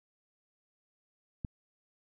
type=click; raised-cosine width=5 ms; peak=-23 dBFS; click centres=1.448 s; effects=none